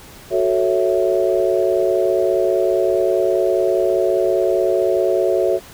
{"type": "chord", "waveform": "sine", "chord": "F# minor seventh", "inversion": "none", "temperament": "equal", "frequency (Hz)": [370, 440, 554.4, 659.3], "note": ["F#4", "A4", "C#5", "E5"], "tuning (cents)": [0, 0, 0, 0], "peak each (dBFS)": [-18, -21, -20, -20], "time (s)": [0.3, 5.6], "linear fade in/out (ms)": 50, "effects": ["pink hiss -41 dBFS RMS until 5.73 s"]}